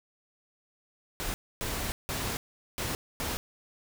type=noise bursts at uneven times; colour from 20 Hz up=pink; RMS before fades=-33 dBFS; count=5; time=1.2-1.34 / 1.61-1.92 / 2.09-2.37 / 2.78-2.95 / 3.2-3.37 s; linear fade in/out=0 ms; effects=none